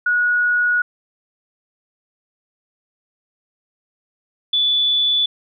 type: tone pair in turn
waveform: sine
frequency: 1457 / 3465 Hz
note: F#6 / A7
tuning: -27 / -27 cents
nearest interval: octave + minor third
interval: 1500 cents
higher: second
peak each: -14 dBFS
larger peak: neither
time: 0.06-0.82 / 4.53-5.26 s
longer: first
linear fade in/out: 5 ms
effects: none